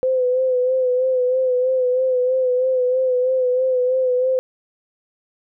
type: tone with vibrato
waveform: sine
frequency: 509 Hz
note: C5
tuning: 48 cents flat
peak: -15 dBFS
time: 0.03-4.39 s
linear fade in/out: 0 ms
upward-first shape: sine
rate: 3.1 Hz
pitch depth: 41 cents each way
effects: none